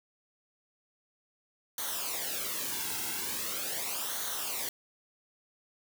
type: noise with flanger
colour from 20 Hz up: white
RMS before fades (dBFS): -35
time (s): 1.78-4.69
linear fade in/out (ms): 2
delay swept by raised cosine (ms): 0.39 to 1.69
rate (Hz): 0.41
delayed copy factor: -0.7
effects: none